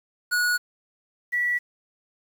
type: tone pair in turn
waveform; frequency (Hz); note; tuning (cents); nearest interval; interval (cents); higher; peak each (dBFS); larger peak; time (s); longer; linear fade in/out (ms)
square / sine; 1459 / 1946.7; F#6 / B6; -25 / -25; perfect fourth; 500; second; -21 / -21; neither; 0.31-0.58 / 1.32-1.59; neither; 20
effects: 8-bit